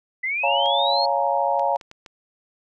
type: linear sweep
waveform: sine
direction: up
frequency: 1982 to 4372 Hz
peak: -22 dBFS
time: 0.23-1.06 s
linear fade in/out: 10 ms
type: chord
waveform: sine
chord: Bb minor seventh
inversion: first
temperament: just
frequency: 559.4 / 699.2 / 839.1 / 932.3 Hz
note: Db5 / F5 / Ab5 / Bb5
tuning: +16 / +2 / +18 / 0 cents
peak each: -24 dBFS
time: 0.43-1.77 s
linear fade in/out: 10 ms
type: clicks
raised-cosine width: 0.2 ms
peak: -24 dBFS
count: 6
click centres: 0.659 / 1.595 / 1.76 / 1.812 / 1.914 / 2.062 s
effects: none